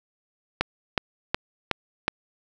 click train, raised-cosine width 0.3 ms, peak -5 dBFS, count 5, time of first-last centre 0.61-2.081 s, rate 2.72 Hz, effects none

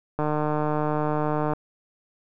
click train, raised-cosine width 1 ms, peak -12 dBFS, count 204, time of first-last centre 0.19-1.534 s, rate 151 Hz, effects none

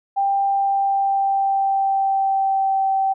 sine tone with pitch glide, 791 to 774.3 Hz, G5 to G5, +15 to -22 cents, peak -16 dBFS, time 0.16-3.14 s, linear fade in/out 20 ms, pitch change -37 cents, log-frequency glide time 0.43-2.89 s, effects none

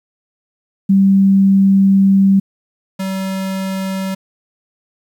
sine / square tone pair in turn, 194.8 / 191.23 Hz, G3 / G3, -11 / -43 cents, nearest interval unison, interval 32 cents, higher first, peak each -7 / -19 dBFS, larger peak first, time 0.89-2.4 / 2.99-4.15 s, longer first, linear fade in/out 10 ms, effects 8-bit

